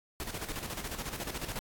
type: noise with tremolo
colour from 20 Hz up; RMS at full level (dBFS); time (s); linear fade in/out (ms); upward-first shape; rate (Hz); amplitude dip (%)
pink; -37; 0.2-1.59; 0; square; 14; 60
effects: AAC 64 kbps